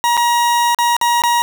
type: tone with dropouts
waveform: 40% pulse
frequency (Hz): 950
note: A#5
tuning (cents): +33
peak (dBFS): -11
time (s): 0.04-1.42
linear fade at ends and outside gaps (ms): 0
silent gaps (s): 0.169-0.175 / 0.747-0.787 / 0.966-1.013 / 1.22-1.237
effects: none